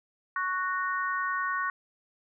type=harmonic tone; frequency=370 Hz; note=F#4; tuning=in tune; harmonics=3 / 4 / 5; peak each=-30 / -32 / -34 dBFS; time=0.36-1.7 s; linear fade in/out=2 ms; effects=none